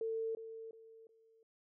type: tone with echo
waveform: sine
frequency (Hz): 448.8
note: A4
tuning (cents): +34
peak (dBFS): -35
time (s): 0.01-0.35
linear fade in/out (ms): 2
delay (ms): 360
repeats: 3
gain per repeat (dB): -10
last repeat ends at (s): 1.43
effects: none